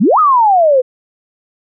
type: exponential two-way sweep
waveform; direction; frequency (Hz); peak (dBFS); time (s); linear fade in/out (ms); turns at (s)
sine; up then down; 164.81 to 1295 to 492.5; -6; 0-0.82; 20; 0.19
effects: none